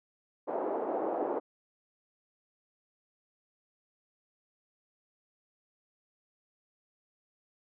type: band-pass noise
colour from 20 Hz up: white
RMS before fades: -33 dBFS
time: 0.47-1.4 s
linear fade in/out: 20 ms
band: 320 to 740 Hz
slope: 24 dB/octave
effects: none